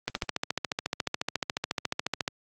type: click train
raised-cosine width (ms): 0.2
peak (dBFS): -10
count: 32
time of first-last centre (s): 0.08-2.279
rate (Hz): 14.1
effects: high-pass 100 Hz 12 dB/octave + Opus 24 kbps